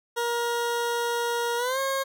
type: tone with pitch glide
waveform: 20% pulse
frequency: 473 to 540.2 Hz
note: A#4 to C#5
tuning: +25 to -45 cents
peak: -20 dBFS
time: 0.16-2.04 s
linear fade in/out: 20 ms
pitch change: +230 cents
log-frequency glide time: 1.57-1.79 s
effects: none